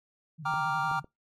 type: tone with vibrato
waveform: sine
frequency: 150 Hz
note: D3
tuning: 37 cents sharp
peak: -39 dBFS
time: 0.38-1.03 s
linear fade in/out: 20 ms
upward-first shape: square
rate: 11 Hz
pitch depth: 110 cents each way
type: chord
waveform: triangle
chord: G minor seventh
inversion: none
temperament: equal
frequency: 784 / 932.3 / 1174.7 / 1396.9 Hz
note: G5 / Bb5 / D6 / F6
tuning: 0 / 0 / 0 / 0 cents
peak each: -31 dBFS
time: 0.45-1 s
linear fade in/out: 10 ms
type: clicks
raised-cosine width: 2 ms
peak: -33 dBFS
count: 3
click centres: 0.539 / 0.914 / 1.044 s
effects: noise-tail reverb RT60 0.2 s tail -24 dB re dry + AAC 64 kbps